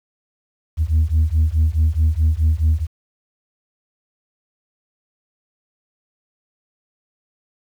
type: beating tone pair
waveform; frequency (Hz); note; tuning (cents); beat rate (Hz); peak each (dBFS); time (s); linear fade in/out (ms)
sine; 76.5 / 81.2; D#2 / E2; -29 / -26; 4.7; -15; 0.77-2.87; 50
effects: tanh soft clip ceiling -10 dBFS + 8-bit